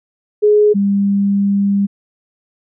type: tone pair in turn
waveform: sine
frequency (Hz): 419.2 / 199.73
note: G#4 / G3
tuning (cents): +16 / +33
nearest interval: octave + minor second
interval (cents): 1283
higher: first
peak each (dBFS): -7 / -11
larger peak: first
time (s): 0.42-0.74 / 0.74-1.87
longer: second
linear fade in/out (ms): 20
effects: none